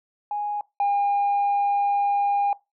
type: tone pair in turn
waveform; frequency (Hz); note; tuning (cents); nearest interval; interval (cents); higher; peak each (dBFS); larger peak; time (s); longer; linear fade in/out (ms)
sine; 828 / 808.2; G#5 / G#5; -5 / -47; unison; 42; first; -24 / -17; second; 0.31-0.61 / 0.8-2.53; second; 2
effects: noise-tail reverb RT60 0.2 s tail -21 dB re dry + tanh soft clip ceiling -17 dBFS